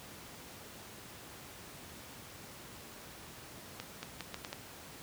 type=accelerating click train; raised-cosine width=0.2 ms; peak=-22 dBFS; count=6; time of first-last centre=3.8-4.529 s; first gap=230 ms; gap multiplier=0.77; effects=pink hiss -50 dBFS RMS until 5.02 s + high-pass 80 Hz 12 dB/octave